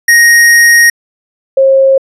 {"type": "tone pair in turn", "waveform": ["square", "sine"], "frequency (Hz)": [1872, 537.3], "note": ["A#6", "C5"], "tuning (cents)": [7, 46], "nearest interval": "octave + minor seventh", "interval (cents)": 2161, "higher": "first", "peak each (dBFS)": -3, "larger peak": "neither", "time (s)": [[0.08, 0.9], [1.57, 1.98]], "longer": "first", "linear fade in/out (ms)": 5, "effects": ["resampled to 32000 Hz"]}